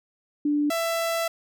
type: tone pair in turn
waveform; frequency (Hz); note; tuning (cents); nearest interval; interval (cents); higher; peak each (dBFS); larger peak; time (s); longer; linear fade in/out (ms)
sine / sawtooth; 293.7 / 665.5; D4 / E5; 0 / +16; octave + major second; 1416; second; -20; neither; 0.45-0.7 / 0.7-1.28; second; 5
effects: none